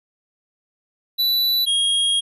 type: tone pair in turn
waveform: square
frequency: 3965 / 3268 Hz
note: B7 / G#7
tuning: +6 / -29 cents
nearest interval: minor third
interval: 335 cents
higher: first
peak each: -17 dBFS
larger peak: neither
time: 1.18-1.66 / 1.66-2.21 s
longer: second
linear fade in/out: 20 ms
effects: resampled to 32000 Hz